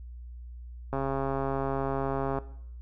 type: click train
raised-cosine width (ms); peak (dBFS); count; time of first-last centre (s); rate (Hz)
1; -17; 199; 0.93-2.386; 136
effects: noise-tail reverb RT60 0.7 s tail -17 dB re dry + added 60 Hz sine -40 dBFS peak until 2.81 s